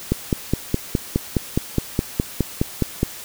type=click train; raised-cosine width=3 ms; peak=-4 dBFS; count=15; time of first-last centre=0.12-3.031 s; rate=4.81 Hz; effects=white hiss -36 dBFS RMS until 3.24 s